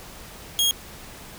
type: tone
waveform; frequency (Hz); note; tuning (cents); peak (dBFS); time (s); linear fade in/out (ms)
sawtooth; 3271; G#7; -27; -15; 0.59-0.71; 0
effects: pink hiss -42 dBFS RMS until 1.38 s